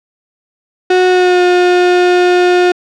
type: tone with pitch glide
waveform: 35% pulse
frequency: 366.6 to 358.2 Hz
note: F#4 to F4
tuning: -16 to +44 cents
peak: -5 dBFS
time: 0.9-2.72 s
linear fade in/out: 5 ms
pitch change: -40 cents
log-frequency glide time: 1.08-1.42 s
effects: low-pass 4000 Hz 12 dB/octave